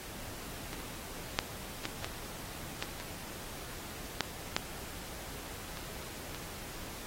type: clicks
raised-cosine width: 0.2 ms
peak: -23 / -30 / -8 / -16 / -17 / -16 / -24 / -9 / -9 / -25 / -30 / -23 dBFS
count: 12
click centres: 0.731 / 0.803 / 1.389 / 1.854 / 2.045 / 2.825 / 3 / 4.207 / 4.565 / 5.772 / 6.025 / 6.347 s
effects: pink hiss -45 dBFS RMS until 7.06 s + AAC 48 kbps